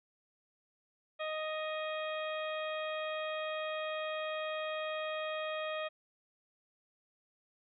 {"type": "harmonic tone with a mistuned harmonic", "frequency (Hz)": 622.3, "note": "D#5", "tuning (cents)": 0, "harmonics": [1, 2, 3, 4, 5, 6], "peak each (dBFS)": [-37, -42, -45, -45, -47, -52], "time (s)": [1.19, 5.89], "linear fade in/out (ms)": 20, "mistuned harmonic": 5, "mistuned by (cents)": 78, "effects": []}